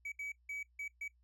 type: tone bursts at uneven times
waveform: triangle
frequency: 2278 Hz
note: C#7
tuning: 47 cents sharp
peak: -38 dBFS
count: 5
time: 0.05-0.12 / 0.19-0.32 / 0.49-0.63 / 0.79-0.88 / 1.01-1.08 s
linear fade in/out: 5 ms
effects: noise-tail reverb RT60 0.1 s tail -18 dB re dry + added 60 Hz sine -67 dBFS peak until 1.23 s